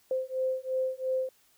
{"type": "beating tone pair", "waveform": "sine", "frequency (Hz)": [518, 520.9], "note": ["C5", "C5"], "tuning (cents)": [-17, -8], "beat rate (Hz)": 2.9, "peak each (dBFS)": -31, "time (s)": [0.11, 1.29], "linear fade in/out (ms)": 2, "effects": ["white hiss -65 dBFS RMS until 1.57 s"]}